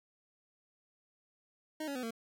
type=tone with pitch steps; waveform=25% pulse; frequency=311.1 / 280.4 / 252.7 / 227.7 Hz; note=D#4 / C#4 / B3 / A#3; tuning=0 / +20 / +40 / -40 cents; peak=-33 dBFS; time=1.8-2.108 s; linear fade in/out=5 ms; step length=77 ms; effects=none